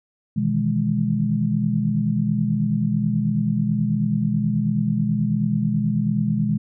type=chord; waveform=sine; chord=E major seventh; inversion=second; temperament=equal; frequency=123.47 / 155.56 / 164.81 / 207.7 Hz; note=B2 / D#3 / E3 / G#3; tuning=0 / 0 / 0 / 0 cents; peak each=-25 / -25 / -26 / -21 dBFS; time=0.36-6.58 s; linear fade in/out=10 ms; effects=none